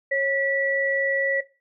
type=tone pair together; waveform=sine; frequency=547 / 1949.3 Hz; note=C#5 / B6; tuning=-23 / -23 cents; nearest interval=octave + minor seventh; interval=2200 cents; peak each=-23 dBFS; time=0.11-1.41 s; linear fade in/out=10 ms; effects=noise-tail reverb RT60 0.3 s tail -17 dB re dry